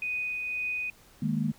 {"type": "tone with tremolo", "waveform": "sine", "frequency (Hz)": 2489, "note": "D#7", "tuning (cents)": 0, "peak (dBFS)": -28, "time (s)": [0.02, 0.9], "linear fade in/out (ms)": 2, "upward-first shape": "triangle", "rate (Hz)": 1.9, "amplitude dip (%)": 30}
{"type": "chord", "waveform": "sine", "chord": "D# suspended fourth", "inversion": "none", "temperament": "equal with one note detuned", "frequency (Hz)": [154.31, 207.7, 233.1], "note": ["D#3", "G#3", "A#3"], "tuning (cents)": [-14, 0, 0], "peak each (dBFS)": -30, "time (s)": [1.22, 1.52], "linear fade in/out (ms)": 5}
{"effects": ["pink hiss -57 dBFS RMS until 1.58 s"]}